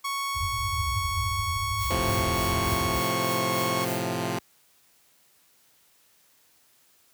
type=tone with pitch glide; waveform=sawtooth; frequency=1108.7 to 1098.5 Hz; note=C#6 to C#6; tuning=0 to -16 cents; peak=-24 dBFS; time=0.04-3.85 s; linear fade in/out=10 ms; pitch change=-16 cents; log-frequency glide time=2.62-3.43 s
type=low-pass noise; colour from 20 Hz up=white; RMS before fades=-29 dBFS; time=0.34-3.03 s; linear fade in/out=50 ms; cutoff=110 Hz; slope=96 dB/octave
type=noise with tremolo; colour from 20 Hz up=blue; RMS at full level=-36 dBFS; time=1.77-4.1 s; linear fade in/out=50 ms; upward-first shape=triangle; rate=3.4 Hz; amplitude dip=85%
type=chord; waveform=10% pulse; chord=F major; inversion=first; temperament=equal; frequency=110 / 130.81 / 174.61 Hz; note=A2 / C3 / F3; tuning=0 / 0 / 0 cents; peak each=-24 / -23 / -22 dBFS; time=1.9-4.39 s; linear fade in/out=5 ms
effects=white hiss -62 dBFS RMS until 7.13 s + high-pass 60 Hz 12 dB/octave